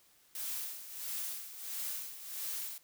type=noise with tremolo; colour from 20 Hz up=blue; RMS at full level=-38 dBFS; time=0.35-2.78 s; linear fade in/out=2 ms; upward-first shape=sine; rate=1.5 Hz; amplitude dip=70%; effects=white hiss -66 dBFS RMS until 2.83 s